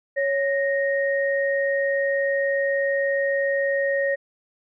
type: tone pair together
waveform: sine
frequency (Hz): 554 / 1863.4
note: C#5 / A#6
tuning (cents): -1 / -1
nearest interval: octave + major sixth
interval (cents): 2100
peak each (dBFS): -21 / -25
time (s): 0.16-4.16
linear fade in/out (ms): 20
effects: none